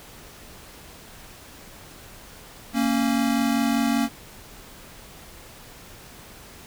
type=tone pair together; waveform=square; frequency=230.4 / 275.6 Hz; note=A#3 / C#4; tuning=-20 / -10 cents; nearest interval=minor third; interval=310 cents; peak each=-23 / -24 dBFS; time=2.73-4.09 s; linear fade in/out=50 ms; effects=pink hiss -45 dBFS RMS until 6.66 s